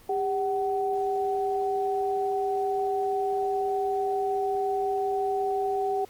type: tone pair together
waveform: sine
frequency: 399.6 / 754.3 Hz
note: G4 / F#5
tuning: +33 / +33 cents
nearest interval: major seventh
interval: 1100 cents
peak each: -27 dBFS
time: 0.09-6.05 s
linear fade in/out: 5 ms
effects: pink hiss -54 dBFS RMS until 6.09 s + Opus 24 kbps